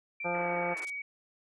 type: tone with pitch glide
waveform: sine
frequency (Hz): 2349 to 2259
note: D7 to C#7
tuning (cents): 0 to +32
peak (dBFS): -35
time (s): 0.2-1.02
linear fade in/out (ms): 5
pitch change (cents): -68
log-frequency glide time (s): 0.3-0.52
type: harmonic tone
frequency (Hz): 174.61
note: F3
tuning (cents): 0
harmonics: 1 / 2 / 3 / 4 / 5 / 7 / 8 / 9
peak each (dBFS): -40 / -40 / -34 / -37 / -36 / -42 / -49 / -48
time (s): 0.24-0.75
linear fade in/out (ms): 20
type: band-pass noise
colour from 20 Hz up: white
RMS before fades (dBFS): -45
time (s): 0.34-0.85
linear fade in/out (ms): 5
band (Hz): 290 to 2500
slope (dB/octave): 96
type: noise bursts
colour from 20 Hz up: blue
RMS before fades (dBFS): -43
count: 3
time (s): 0.77-0.899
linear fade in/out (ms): 0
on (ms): 29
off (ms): 21
effects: resampled to 22050 Hz